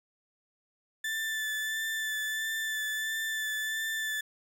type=tone with vibrato; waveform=35% pulse; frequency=1760 Hz; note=A6; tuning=in tune; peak=-29 dBFS; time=1.04-4.21 s; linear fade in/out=5 ms; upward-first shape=sine; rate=1.5 Hz; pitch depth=17 cents each way; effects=none